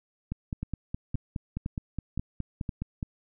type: two click trains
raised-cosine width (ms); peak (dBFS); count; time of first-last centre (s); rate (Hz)
5; -19 / -19; 14 / 5; 0.32-3.028 / 0.63-2.692; 4.8 / 1.94
effects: none